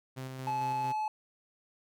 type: tone with tremolo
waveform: sawtooth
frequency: 130.81 Hz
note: C3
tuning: in tune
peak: -34 dBFS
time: 0.16-0.93 s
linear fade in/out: 20 ms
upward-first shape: square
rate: 4.4 Hz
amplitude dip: 25%
type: tone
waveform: triangle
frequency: 860 Hz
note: A5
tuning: 40 cents flat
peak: -28 dBFS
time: 0.47-1.08 s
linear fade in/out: 2 ms
effects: none